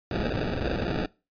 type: noise with sample-and-hold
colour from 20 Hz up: violet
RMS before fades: -28 dBFS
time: 0.11-1.06 s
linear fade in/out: 2 ms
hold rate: 1050 Hz
effects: noise-tail reverb RT60 0.3 s tail -23 dB re dry + resampled to 11025 Hz